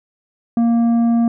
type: tone with tanh clipping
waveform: sine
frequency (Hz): 233.1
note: A#3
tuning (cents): 0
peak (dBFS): -13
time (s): 0.57-1.28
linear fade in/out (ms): 2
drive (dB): 7
effects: none